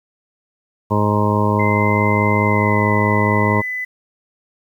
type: harmonic tone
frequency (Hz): 104.6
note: G#2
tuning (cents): +13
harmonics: 1 / 2 / 3 / 4 / 5 / 6 / 8 / 9 / 10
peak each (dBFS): -18 / -20 / -25 / -23 / -25 / -26 / -30 / -21 / -23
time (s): 0.9-3.62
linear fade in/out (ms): 20
type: tone with pitch glide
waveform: sine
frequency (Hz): 2070 to 2003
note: C7 to B6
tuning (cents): -19 to +24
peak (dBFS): -21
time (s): 1.59-3.85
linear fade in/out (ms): 10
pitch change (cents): -57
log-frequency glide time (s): 2.45-2.87
effects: 8-bit